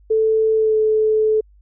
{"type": "tone with pitch glide", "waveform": "sine", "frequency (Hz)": [440, 433.7], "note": ["A4", "A4"], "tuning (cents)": [0, -25], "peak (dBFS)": -13, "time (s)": [0.1, 1.41], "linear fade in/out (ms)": 10, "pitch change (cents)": -25, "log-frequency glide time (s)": [0.55, 0.77], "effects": ["added 50 Hz sine -47 dBFS peak until 1.61 s"]}